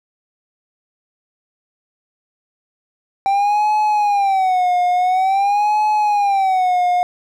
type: tone with vibrato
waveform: triangle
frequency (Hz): 780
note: G5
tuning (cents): -9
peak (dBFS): -11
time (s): 3.26-7.03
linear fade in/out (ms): 0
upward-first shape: sine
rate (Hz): 0.48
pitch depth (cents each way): 150
effects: none